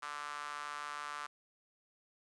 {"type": "tone with high-pass filter", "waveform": "sawtooth", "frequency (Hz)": 146.83, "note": "D3", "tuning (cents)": 0, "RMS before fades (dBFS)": -43, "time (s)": [0.02, 1.27], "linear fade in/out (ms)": 10, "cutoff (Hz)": 1200, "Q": 4, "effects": ["resampled to 22050 Hz"]}